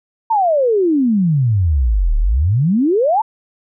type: exponential two-way sweep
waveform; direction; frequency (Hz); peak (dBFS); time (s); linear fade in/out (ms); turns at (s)
sine; down then up; 930 to 35.13 to 930; -11; 0.3-3.22; 10; 2.17
effects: none